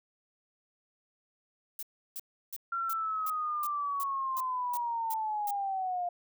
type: noise bursts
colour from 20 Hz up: violet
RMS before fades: -39 dBFS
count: 11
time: 1.79-5.508 s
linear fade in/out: 2 ms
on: 38 ms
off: 330 ms
type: linear sweep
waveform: sine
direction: down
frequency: 1376 to 698.5 Hz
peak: -30 dBFS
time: 2.72-6.09 s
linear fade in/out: 5 ms
effects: none